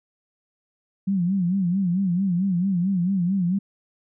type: tone with vibrato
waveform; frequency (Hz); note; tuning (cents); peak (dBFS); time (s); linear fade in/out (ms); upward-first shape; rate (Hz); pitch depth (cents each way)
sine; 184.5; F#3; -5; -19; 1.07-3.59; 10; sine; 4.5; 130
effects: none